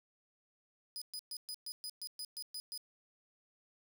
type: tone bursts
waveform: sawtooth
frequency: 4978 Hz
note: D#8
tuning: in tune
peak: -38 dBFS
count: 11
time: 0.96-2.776 s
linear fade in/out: 0 ms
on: 56 ms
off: 120 ms
effects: none